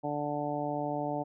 harmonic tone, 146.83 Hz, D3, in tune, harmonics 1 / 2 / 3 / 4 / 5 / 6, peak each -40 / -36 / -41 / -36 / -36 / -39 dBFS, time 0.03-1.24 s, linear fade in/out 20 ms, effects none

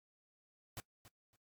pink noise with echo, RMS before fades -45 dBFS, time 0.77-0.8 s, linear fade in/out 0 ms, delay 280 ms, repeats 2, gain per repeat -14 dB, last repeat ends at 1.36 s, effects noise-tail reverb RT60 0.1 s tail -19 dB re dry + MP3 96 kbps

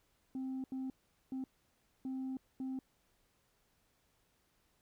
sine tone bursts at uneven times, 262.4 Hz, C4, 5 cents sharp, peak -35 dBFS, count 5, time 0.35-0.64 / 0.72-0.9 / 1.32-1.44 / 2.05-2.37 / 2.6-2.79 s, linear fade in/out 2 ms, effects tanh soft clip ceiling -36 dBFS + pink hiss -75 dBFS RMS until 4.81 s

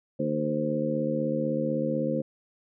harmonic tone with a mistuned harmonic, 76 Hz, D#2, 40 cents flat, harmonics 2 / 3 / 4 / 5 / 6 / 7, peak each -33 / -30 / -32 / -38 / -38 / -29 dBFS, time 0.19-2.22 s, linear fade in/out 10 ms, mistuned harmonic 7, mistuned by -26 cents, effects none

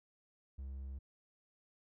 triangle tone, 67.2 Hz, C2, 47 cents sharp, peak -40 dBFS, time 0.58-0.99 s, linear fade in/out 10 ms, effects none

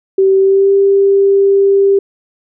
sine tone with pitch glide, 385.4 to 394.9 Hz, G4 to G4, -29 to +13 cents, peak -6 dBFS, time 0.18-1.99 s, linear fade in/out 5 ms, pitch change +42 cents, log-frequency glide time 0.38-0.72 s, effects none

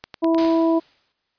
click train, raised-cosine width 0.2 ms, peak -15 dBFS, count 5, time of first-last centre 0.04-0.449 s, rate 9.79 Hz
harmonic tone, 328.5 Hz, E4, 6 cents flat, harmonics 1 / 2 / 3, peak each -16 / -22 / -27 dBFS, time 0.22-0.8 s, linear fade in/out 20 ms
white noise with exponential decay, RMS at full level -27 dBFS, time 0.38-1.12 s, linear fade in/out 0 ms, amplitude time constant 160 ms
effects white hiss -72 dBFS RMS until 1.38 s + resampled to 11025 Hz

